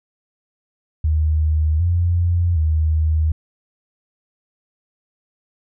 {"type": "tone with pitch steps", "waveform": "sine", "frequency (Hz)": [77.6, 86.9, 78.5], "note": ["D#2", "F2", "D#2"], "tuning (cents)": [-4, -8, 16], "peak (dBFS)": -14, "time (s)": [1.04, 3.32], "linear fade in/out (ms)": 5, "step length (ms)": 760, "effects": []}